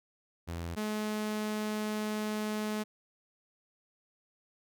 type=tone pair in turn; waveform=sawtooth; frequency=84.6 / 213.2 Hz; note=E2 / G#3; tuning=+45 / +46 cents; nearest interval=octave + major third; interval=1601 cents; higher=second; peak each=-32 / -28 dBFS; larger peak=second; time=0.47-0.76 / 0.76-2.84 s; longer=second; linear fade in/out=20 ms; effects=none